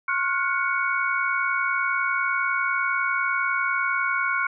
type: tone cluster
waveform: sine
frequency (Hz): 1080 / 1410 / 1470 / 2232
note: C#6 / F6 / F#6 / C#7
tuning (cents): -45 / +16 / -12 / +11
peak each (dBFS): -27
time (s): 0.08-4.47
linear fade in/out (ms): 5
effects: none